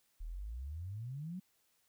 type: exponential sweep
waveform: sine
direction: up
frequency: 37 to 192.6 Hz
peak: -40 dBFS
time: 0.2-1.4 s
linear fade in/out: 10 ms
effects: white hiss -75 dBFS RMS until 1.88 s